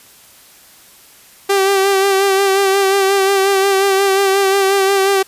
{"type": "tone with vibrato", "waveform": "sawtooth", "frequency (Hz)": 390.8, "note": "G4", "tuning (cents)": -5, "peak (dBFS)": -7, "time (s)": [1.49, 5.23], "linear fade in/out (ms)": 10, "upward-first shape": "sine", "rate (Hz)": 5.6, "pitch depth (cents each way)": 35, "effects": ["white hiss -44 dBFS RMS until 5.27 s", "resampled to 32000 Hz"]}